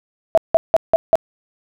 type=tone bursts; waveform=sine; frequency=656 Hz; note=E5; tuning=9 cents flat; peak=-7 dBFS; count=5; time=0.35-1.155 s; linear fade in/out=0 ms; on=25 ms; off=170 ms; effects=none